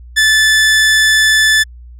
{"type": "tone", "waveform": "sawtooth", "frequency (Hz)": 1746, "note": "A6", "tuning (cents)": -14, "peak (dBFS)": -4, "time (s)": [0.16, 1.64], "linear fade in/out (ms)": 20, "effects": ["added 60 Hz sine -32 dBFS peak until 1.99 s", "low-pass 10000 Hz 12 dB/octave"]}